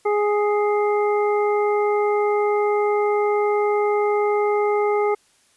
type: harmonic tone with a mistuned harmonic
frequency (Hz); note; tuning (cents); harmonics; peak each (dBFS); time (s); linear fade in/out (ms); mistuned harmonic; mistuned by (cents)
415.3; G#4; 0; 1 / 2 / 3 / 5; -18 / -24 / -28 / -32; 0.05-5.15; 10; 5; +16
effects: white hiss -59 dBFS RMS until 5.56 s + resampled to 24000 Hz